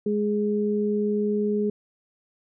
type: tone pair together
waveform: sine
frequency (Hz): 208.7 / 416.7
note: G#3 / G#4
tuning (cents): +9 / +6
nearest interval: octave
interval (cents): 1197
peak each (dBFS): -24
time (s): 0.06-1.7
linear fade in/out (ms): 5
effects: none